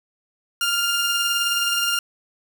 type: tone pair together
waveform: sawtooth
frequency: 1396.9 / 2813 Hz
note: F6 / F7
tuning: 0 / +12 cents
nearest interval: octave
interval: 1212 cents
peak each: -19 dBFS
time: 0.61-1.99 s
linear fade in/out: 2 ms
effects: none